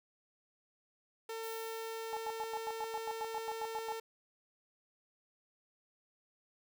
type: tone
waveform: sawtooth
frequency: 450 Hz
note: A4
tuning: 39 cents sharp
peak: -36 dBFS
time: 1.29-4 s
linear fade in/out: 5 ms
type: noise with exponential decay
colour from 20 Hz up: violet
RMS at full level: -48 dBFS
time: 1.43-3.27 s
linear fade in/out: 5 ms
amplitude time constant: 400 ms
type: tone bursts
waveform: sine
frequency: 863 Hz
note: A5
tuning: 34 cents flat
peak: -36 dBFS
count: 14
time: 2.13-3.922 s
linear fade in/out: 0 ms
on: 37 ms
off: 98 ms
effects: none